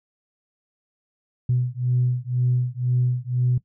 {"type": "beating tone pair", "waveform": "sine", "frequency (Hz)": [123.47, 125.47], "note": ["B2", "B2"], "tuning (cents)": [0, 28], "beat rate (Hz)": 2, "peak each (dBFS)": -22, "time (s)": [1.49, 3.58], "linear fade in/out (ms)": 5, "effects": ["noise-tail reverb RT60 0.1 s tail -18 dB re dry", "tanh soft clip ceiling -12 dBFS"]}